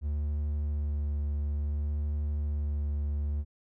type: tone with vibrato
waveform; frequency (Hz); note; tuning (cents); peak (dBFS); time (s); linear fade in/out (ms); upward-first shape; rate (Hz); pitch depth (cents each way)
triangle; 73.42; D2; 0; -26; 0.01-3.45; 50; sine; 0.58; 14
effects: none